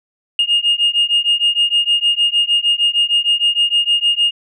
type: beating tone pair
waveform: sine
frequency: 2839 / 2845.5 Hz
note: F7 / F7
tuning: +28 / +32 cents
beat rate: 6.5 Hz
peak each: -14 dBFS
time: 0.39-4.31 s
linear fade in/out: 2 ms
effects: tanh soft clip ceiling -7 dBFS